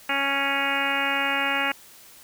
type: harmonic tone with a mistuned harmonic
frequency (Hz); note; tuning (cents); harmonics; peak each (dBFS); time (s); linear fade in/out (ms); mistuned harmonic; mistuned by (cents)
277.2; C#4; 0; 1 / 2 / 3 / 4 / 5 / 6 / 7 / 8 / 9 / 10; -34 / -34 / -30 / -34 / -30 / -30 / -31 / -30 / -30 / -31; 0.09-1.72; 5; 10; +37
effects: white hiss -49 dBFS RMS until 2.23 s